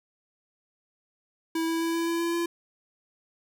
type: tone with pitch steps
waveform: square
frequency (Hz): 326.7 / 329 / 331.3 / 333.6 / 335.9 / 338.2 / 340.6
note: E4 / E4 / E4 / E4 / E4 / E4 / F4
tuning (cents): -15 / -3 / +9 / +21 / +33 / +44 / -43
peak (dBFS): -26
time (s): 1.55-2.46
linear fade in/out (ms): 5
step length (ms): 130
effects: none